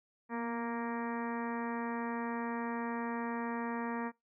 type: harmonic tone with a mistuned harmonic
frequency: 233.1 Hz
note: A#3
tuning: in tune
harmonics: 1 / 2 / 3 / 4 / 5 / 6 / 7 / 8 / 9 / 10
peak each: -37 / -42 / -47 / -41 / -46 / -52 / -50 / -47 / -60 / -55 dBFS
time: 0.29-4.12 s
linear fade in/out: 50 ms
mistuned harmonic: 1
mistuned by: +25 cents
effects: noise-tail reverb RT60 0.2 s tail -24 dB re dry